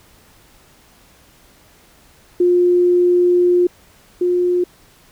sine tone pair in turn, 354.9 / 356.4 Hz, F4 / F4, +28 / +35 cents, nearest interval unison, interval 7 cents, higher second, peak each -10 / -13 dBFS, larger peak first, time 2.4-3.67 / 4.21-4.64 s, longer first, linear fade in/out 5 ms, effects pink hiss -50 dBFS RMS until 5.11 s

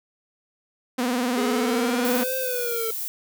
sawtooth tone with vibrato, 246.9 Hz, B3, in tune, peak -18 dBFS, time 0.98-2.24 s, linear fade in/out 10 ms, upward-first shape sine, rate 20 Hz, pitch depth 93 cents each way
square exponential two-way sweep, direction up then down, 415.3 to 523.3 to 445.3 Hz, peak -27 dBFS, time 1.37-2.91 s, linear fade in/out 5 ms, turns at 2.37 s
violet noise, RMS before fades -30 dBFS, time 2.05-3.08 s, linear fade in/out 0 ms
effects none

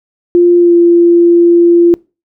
sine tone with pitch glide, 349.2 to 343.6 Hz, F4 to F4, 0 to -28 cents, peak -3 dBFS, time 0.35-1.94 s, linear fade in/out 0 ms, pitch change -28 cents, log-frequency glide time 0.58-0.74 s, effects noise-tail reverb RT60 0.3 s tail -25 dB re dry

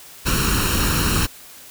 pink noise with comb filter, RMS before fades -19 dBFS, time 0.25-1.27 s, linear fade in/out 20 ms, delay 0.72 ms, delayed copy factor +0.7, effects white hiss -42 dBFS RMS until 1.7 s

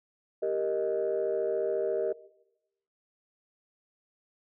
sine chord, Eb major, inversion first, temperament equal, 392 / 466.2 / 622.3 Hz, G4 / Bb4 / Eb5, 0 / 0 / 0 cents, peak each -30 dBFS, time 0.42-2.13 s, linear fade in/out 10 ms, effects noise-tail reverb RT60 0.9 s tail -19 dB re dry + tanh soft clip ceiling -20 dBFS

